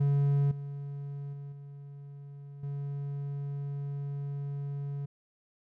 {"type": "tone with level steps", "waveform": "triangle", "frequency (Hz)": 141.4, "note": "C#3", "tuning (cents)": 35, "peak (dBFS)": [-21, -34, -37, -41, -31], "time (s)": [0, 5.06], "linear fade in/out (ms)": 10, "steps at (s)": [0.51, 1.33, 1.52, 2.63], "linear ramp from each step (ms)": 5, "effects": []}